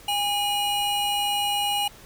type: tone pair together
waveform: square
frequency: 816.3 / 2904 Hz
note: G#5 / F#7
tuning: -30 / -33 cents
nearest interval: octave + minor seventh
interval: 2197 cents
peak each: -26 dBFS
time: 0.08-1.88 s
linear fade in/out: 5 ms
effects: pink hiss -48 dBFS RMS until 2.05 s